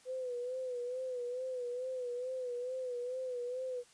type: tone with vibrato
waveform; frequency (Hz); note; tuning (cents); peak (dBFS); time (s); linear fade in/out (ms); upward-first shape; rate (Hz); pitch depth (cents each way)
sine; 501; B4; +25; -36; 0.05-3.84; 50; sine; 2.3; 61
effects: white hiss -63 dBFS RMS until 3.93 s + resampled to 22050 Hz